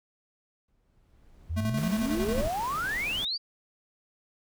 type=noise with exponential growth; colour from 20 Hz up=brown; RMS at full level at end=-30 dBFS; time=0.68-2.48 s; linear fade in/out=2 ms; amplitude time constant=390 ms
type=exponential sweep; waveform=sine; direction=up; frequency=75.5 to 4814 Hz; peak=-28 dBFS; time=1.49-3.38 s; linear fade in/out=20 ms
type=tone with tremolo; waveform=square; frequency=218.6 Hz; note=A3; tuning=11 cents flat; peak=-28 dBFS; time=1.56-2.42 s; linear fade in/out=20 ms; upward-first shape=square; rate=11 Hz; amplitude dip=55%
type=noise; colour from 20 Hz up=pink; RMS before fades=-40 dBFS; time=1.77-3.25 s; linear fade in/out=5 ms
effects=none